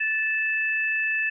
sine tone pair together, 1751 / 2625 Hz, A6 / E7, -9 / -8 cents, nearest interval perfect fifth, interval 701 cents, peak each -25 dBFS, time 0-1.3 s, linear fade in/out 10 ms, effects none

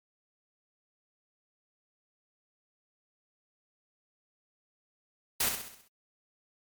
white noise with echo, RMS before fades -28 dBFS, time 5.4-5.49 s, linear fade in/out 5 ms, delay 65 ms, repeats 6, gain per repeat -6 dB, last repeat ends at 5.88 s, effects MP3 96 kbps

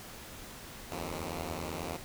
5% pulse beating tone pair, 78.1 / 88.1 Hz, D#2 / F2, +7 / +16 cents, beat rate 10 Hz, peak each -28 dBFS, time 0.91-1.97 s, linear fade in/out 10 ms, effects pink hiss -47 dBFS RMS until 2.04 s

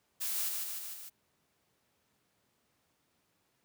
blue noise with echo, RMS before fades -35 dBFS, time 0.2-0.5 s, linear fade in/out 20 ms, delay 150 ms, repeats 4, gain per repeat -3 dB, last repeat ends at 1.1 s, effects pink hiss -75 dBFS RMS until 3.64 s + high-pass 100 Hz 12 dB/octave

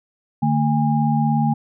sine tone cluster, 149 / 225.9 / 815 Hz, D3 / A3 / G#5, +25 / +46 / -33 cents, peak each -19 / -19 / -22 dBFS, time 0.42-1.54 s, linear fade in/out 10 ms, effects none

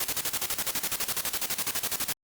white noise with tremolo, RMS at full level -28 dBFS, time 0-2.13 s, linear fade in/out 5 ms, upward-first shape square, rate 12 Hz, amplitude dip 75%, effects Opus 48 kbps

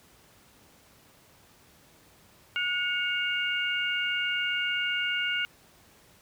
sine tone cluster, 1451 / 2216 / 2814 Hz, F#6 / C#7 / F7, -34 / -1 / +12 cents, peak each -30 / -32 / -30 dBFS, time 2.56-5.45 s, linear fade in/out 0 ms, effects pink hiss -58 dBFS RMS until 6.21 s + high-pass 60 Hz 12 dB/octave

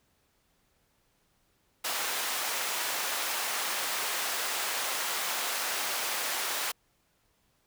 pink high-pass noise, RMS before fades -32 dBFS, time 1.84-6.72 s, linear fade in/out 10 ms, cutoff 800 Hz, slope 12 dB/octave, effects pink hiss -71 dBFS RMS until 7.66 s

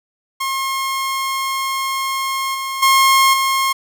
sawtooth tone with level steps, 1074 Hz, C6, 45 cents sharp, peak -15 / -18 / -6 / -11 dBFS, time 0.4-3.73 s, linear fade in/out 10 ms, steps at 2.54 / 2.82 / 3.33 s, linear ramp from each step 10 ms, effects none

